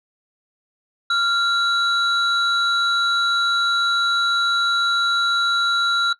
sine tone pair together, 1387 / 3923 Hz, F6 / B7, -12 / -12 cents, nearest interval octave + tritone, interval 1800 cents, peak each -16 / -20 dBFS, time 1.1-6.13 s, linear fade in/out 5 ms, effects noise-tail reverb RT60 0.1 s tail -17 dB re dry + tanh soft clip ceiling -12 dBFS

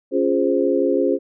sine chord, Db major seventh, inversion none, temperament equal, 277.2 / 349.2 / 415.3 / 523.3 Hz, Db4 / F4 / Ab4 / C5, 0 / 0 / 0 / 0 cents, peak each -21 dBFS, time 0.11-1.19 s, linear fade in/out 50 ms, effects none

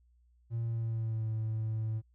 triangle tone with pitch glide, 115.6 to 110.25 Hz, A#2 to A2, -14 to +4 cents, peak -28 dBFS, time 0.5-2.02 s, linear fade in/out 50 ms, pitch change -82 cents, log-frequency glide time 0.63-1.27 s, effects tanh soft clip ceiling -26 dBFS + added 60 Hz sine -63 dBFS peak until 2.14 s

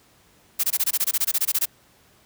blue noise bursts, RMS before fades -21 dBFS, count 16, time 0.59-1.657 s, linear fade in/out 10 ms, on 47 ms, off 21 ms, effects pink hiss -57 dBFS RMS until 2.25 s + high-pass 60 Hz 12 dB/octave

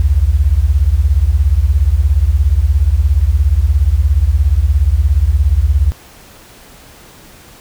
sine beating tone pair, 62.3 / 79.3 Hz, B1 / D#2, +16 / +33 cents, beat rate 17 Hz, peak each -11 dBFS, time 0-5.92 s, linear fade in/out 0 ms, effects pink hiss -40 dBFS RMS until 7.6 s

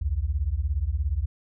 sine beating tone pair, 63 / 80 Hz, B1 / D#2, +35 / +49 cents, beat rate 17 Hz, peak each -26 dBFS, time 0.01-1.26 s, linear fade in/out 10 ms, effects none

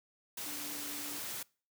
sine tone in noise, 292.2 Hz, D4, 9 cents flat, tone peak -48 dBFS, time 0.46-1.19 s, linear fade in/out 5 ms, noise white, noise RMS -41 dBFS, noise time 0.37-1.43 s, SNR -10 dB, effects noise-tail reverb RT60 0.4 s tail -25 dB re dry + high-pass 100 Hz 12 dB/octave

